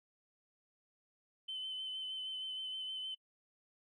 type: tone with vibrato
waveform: sine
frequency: 3054 Hz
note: G7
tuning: 46 cents flat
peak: -38 dBFS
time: 1.48-3.15 s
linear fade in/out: 10 ms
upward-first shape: sine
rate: 6.4 Hz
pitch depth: 20 cents each way
effects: noise-tail reverb RT60 0.1 s tail -25 dB re dry + tanh soft clip ceiling -35 dBFS